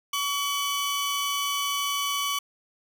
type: tone pair together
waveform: sawtooth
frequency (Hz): 1133 / 3013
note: C#6 / F#7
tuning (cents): +37 / +31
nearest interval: octave + perfect fourth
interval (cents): 1694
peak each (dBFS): -24 / -26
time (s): 0.13-2.39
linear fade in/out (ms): 5
effects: none